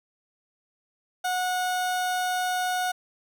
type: tone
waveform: 30% pulse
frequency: 731 Hz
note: F#5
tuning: 21 cents flat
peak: -22 dBFS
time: 1.24-2.92 s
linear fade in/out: 10 ms
effects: none